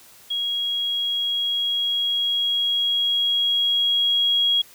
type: tone with level ramp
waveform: sine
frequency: 3300 Hz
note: G#7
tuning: 12 cents flat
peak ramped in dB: -22 to -16 dBFS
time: 0.3-4.62 s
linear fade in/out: 10 ms
effects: white hiss -49 dBFS RMS until 4.74 s